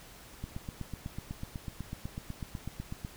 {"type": "click train", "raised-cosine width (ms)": 5, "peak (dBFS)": -25, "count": 22, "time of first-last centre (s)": [0.44, 3.049], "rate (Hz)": 8.05, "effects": ["pink hiss -52 dBFS RMS until 3.16 s"]}